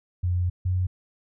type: tone pair in turn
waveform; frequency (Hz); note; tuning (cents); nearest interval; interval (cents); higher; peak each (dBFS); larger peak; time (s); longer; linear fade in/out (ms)
sine; 89.2 / 91.5; F2 / F#2; +37 / -19; unison; 44; second; -21; neither; 0.23-0.5 / 0.65-0.87; first; 10
effects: none